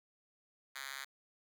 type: tone with high-pass filter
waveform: 5% pulse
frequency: 136.1 Hz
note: C#3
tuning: 31 cents flat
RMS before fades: -45 dBFS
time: 0.75-1.05 s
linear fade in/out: 10 ms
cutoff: 2000 Hz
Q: 1.5
effects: none